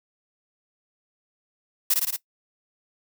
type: noise with echo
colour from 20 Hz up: blue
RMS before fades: -20 dBFS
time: 1.9-1.94 s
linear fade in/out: 5 ms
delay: 56 ms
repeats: 4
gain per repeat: -2 dB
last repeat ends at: 2.164 s
effects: noise-tail reverb RT60 0.1 s tail -19 dB re dry